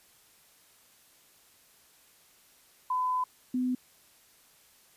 sine tone pair in turn, 1009 / 252.2 Hz, B5 / B3, +37 / +36 cents, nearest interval 2 octaves, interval 2401 cents, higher first, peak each -26 dBFS, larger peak neither, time 2.9-3.24 / 3.54-3.75 s, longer first, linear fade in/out 5 ms, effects white hiss -61 dBFS RMS until 4.96 s + resampled to 32000 Hz

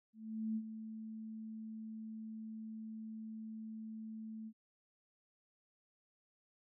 sine tone with ADSR envelope, 220 Hz, A3, in tune, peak -34 dBFS, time 0.13-4.53 s, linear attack 430 ms, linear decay 60 ms, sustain -10 dB, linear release 60 ms, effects none

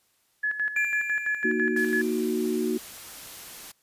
sine tone with tremolo, 1704 Hz, G#6, 44 cents sharp, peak -23 dBFS, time 0.43-2.02 s, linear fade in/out 10 ms, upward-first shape square, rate 6 Hz, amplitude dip 65%
triangle tone with exponential decay, 2379 Hz, D7, 22 cents sharp, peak -23 dBFS, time 0.76-2.65 s, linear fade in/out 5 ms, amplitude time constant 410 ms
sine chord, D# minor, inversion second, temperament equal, 233.1 / 311.1 / 370 Hz, A#3 / D#4 / F#4, 0 / 0 / 0 cents, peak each -28 / -30 / -27 dBFS, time 1.44-2.78 s, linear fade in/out 10 ms
white noise, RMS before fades -42 dBFS, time 1.76-3.72 s, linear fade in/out 10 ms
effects white hiss -68 dBFS RMS until 3.82 s + resampled to 32000 Hz

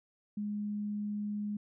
sine tone, 207.7 Hz, G#3, in tune, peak -33 dBFS, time 0.37-1.57 s, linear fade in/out 5 ms, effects none

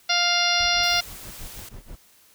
harmonic tone, 700 Hz, F5, 4 cents sharp, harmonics 1 / 2 / 3 / 4 / 5 / 6 / 7 / 8, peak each -27 / -27 / -27 / -27 / -27 / -27 / -27 / -27 dBFS, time 0.09-1.01 s, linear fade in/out 10 ms
brown noise with tremolo, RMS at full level -38 dBFS, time 0.59-1.96 s, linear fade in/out 10 ms, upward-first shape sine, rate 6.2 Hz, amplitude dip 95%
white noise, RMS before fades -41 dBFS, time 0.83-1.69 s, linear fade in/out 5 ms
effects white hiss -56 dBFS RMS until 2.34 s

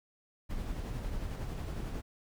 brown noise with tremolo, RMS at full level -36 dBFS, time 0.49-2.02 s, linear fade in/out 20 ms, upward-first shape sine, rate 11 Hz, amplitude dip 30%, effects none

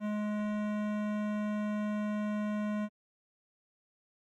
sine tone with hard clipping, 210.1 Hz, G#3, 20 cents sharp, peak -33 dBFS, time 0-2.89 s, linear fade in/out 50 ms, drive 17 dB, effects Opus 32 kbps

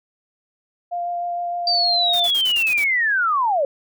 sine tone with vibrato, 698.5 Hz, F5, in tune, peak -22 dBFS, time 0.91-2.28 s, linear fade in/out 20 ms, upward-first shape sine, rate 6.5 Hz, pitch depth 9 cents each way
sine linear sweep, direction down, 4699 to 527 Hz, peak -16 dBFS, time 1.67-3.65 s, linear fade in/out 2 ms
white noise bursts, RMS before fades -33 dBFS, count 7, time 2.13-2.842 s, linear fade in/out 5 ms, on 70 ms, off 37 ms
effects none

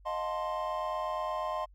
triangle chord, F dominant seventh, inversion third, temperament equal with one note detuned, 622.3 / 710.7 / 880 / 1046.5 Hz, Eb5 / F5 / A5 / C6, 0 / +30 / 0 / 0 cents, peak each -34 / -37 / -39 / -33 dBFS, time 0.05-1.66 s, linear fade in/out 20 ms, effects added 48 Hz sine -54 dBFS peak until 1.74 s

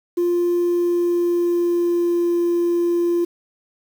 sine tone with pitch glide, 349.2 to 345.2 Hz, F4 to F4, 0 to -20 cents, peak -14 dBFS, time 0.17-3.25 s, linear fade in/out 10 ms, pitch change -20 cents, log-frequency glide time 0.61-2.42 s, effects tanh soft clip ceiling -14 dBFS + 7-bit

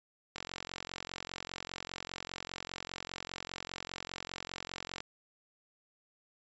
click train, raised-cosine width 0.2 ms, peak -21 dBFS, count 210, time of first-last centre 0.36-5.004 s, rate 45 Hz, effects resampled to 16000 Hz

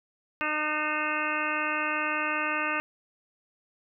harmonic tone with a mistuned harmonic, 304.2 Hz, D#4, 39 cents flat, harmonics 1 / 2 / 3 / 4 / 5 / 6 / 7 / 8 / 9, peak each -37 / -37 / -37 / -32 / -33 / -36 / -37 / -34 / -36 dBFS, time 0.41-2.8 s, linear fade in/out 0 ms, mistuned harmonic 8, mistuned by +69 cents, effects none

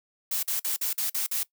blue noise bursts, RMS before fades -28 dBFS, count 7, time 0.31-1.432 s, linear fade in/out 5 ms, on 120 ms, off 47 ms, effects noise-tail reverb RT60 0.1 s tail -20 dB re dry

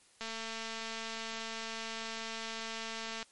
click train, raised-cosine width 0.2 ms, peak -23 dBFS, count 680, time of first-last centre 0.21-3.228 s, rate 225 Hz, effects white hiss -64 dBFS RMS until 3.31 s + MP3 48 kbps

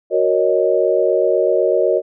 sine chord, D# minor seventh, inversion first, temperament equal, 370 / 466.2 / 554.4 / 622.3 Hz, F#4 / A#4 / C#5 / D#5, 0 / 0 / 0 / 0 cents, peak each -18 dBFS, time 0.1-2.02 s, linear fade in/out 50 ms, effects none

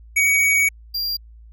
square tone pair in turn, 2253 / 4766 Hz, C#7 / D8, +28 / +25 cents, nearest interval octave + minor second, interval 1297 cents, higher second, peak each -15 / -22 dBFS, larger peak first, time 0.16-0.69 / 0.94-1.17 s, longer first, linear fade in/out 10 ms, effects added 56 Hz sine -41 dBFS peak until 1.52 s

